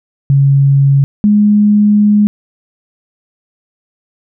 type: tone pair in turn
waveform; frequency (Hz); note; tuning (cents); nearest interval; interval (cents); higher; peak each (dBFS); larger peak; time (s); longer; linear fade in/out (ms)
sine; 138.59 / 208.1; C#3 / G#3; 0 / +4; perfect fifth; 704; second; -5; neither; 0.3-1.04 / 1.24-2.27; second; 0
effects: none